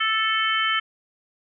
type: harmonic tone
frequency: 440 Hz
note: A4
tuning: in tune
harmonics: 3 / 4 / 5 / 6 / 7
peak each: -24 / -26 / -27 / -37 / -25 dBFS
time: 0-0.8 s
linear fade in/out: 10 ms
effects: none